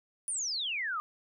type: exponential sweep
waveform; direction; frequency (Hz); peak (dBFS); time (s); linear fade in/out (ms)
sine; down; 9930 to 1174.7; -31; 0.28-1; 0
effects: none